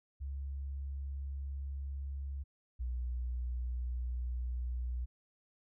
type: tone pair in turn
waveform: sine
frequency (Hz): 68.8 / 61.29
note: C#2 / B1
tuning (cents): -12 / -13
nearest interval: major second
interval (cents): 201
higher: first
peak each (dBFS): -37 / -34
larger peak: second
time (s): 0.2-2.44 / 2.79-5.06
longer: second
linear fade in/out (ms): 20
effects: none